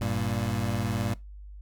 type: beating tone pair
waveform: 25% pulse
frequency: 98 / 117 Hz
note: G2 / A#2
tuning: 0 / +7 cents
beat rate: 19 Hz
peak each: -26 dBFS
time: 0.01-1.14 s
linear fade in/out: 5 ms
effects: noise-tail reverb RT60 0.2 s tail -20 dB re dry + added 50 Hz sine -41 dBFS peak until 1.61 s

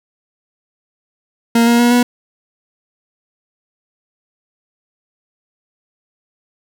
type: tone with pitch steps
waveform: 40% pulse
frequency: 232.5 / 236.2 / 239.9 / 243.6 Hz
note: A#3 / A#3 / A#3 / B3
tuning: -4 / +23 / +50 / -24 cents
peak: -8 dBFS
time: 1.55-2.03 s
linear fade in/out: 5 ms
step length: 120 ms
effects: none

